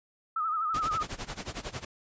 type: tone with vibrato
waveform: sine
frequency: 1275 Hz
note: D#6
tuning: 42 cents sharp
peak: -27 dBFS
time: 0.36-1.03 s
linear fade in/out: 5 ms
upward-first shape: sine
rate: 12 Hz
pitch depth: 78 cents each way
type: noise with tremolo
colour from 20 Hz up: pink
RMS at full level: -35 dBFS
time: 0.74-1.85 s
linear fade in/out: 5 ms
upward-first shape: sine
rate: 11 Hz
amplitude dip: 90%
effects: resampled to 16000 Hz